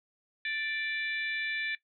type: harmonic tone with a mistuned harmonic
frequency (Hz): 587.3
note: D5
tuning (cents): 0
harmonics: 3 / 4 / 5 / 6 / 7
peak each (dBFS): -34 / -36 / -50 / -40 / -47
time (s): 0.45-1.75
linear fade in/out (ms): 2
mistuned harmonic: 7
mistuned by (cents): -63
effects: noise-tail reverb RT60 0.1 s tail -17 dB re dry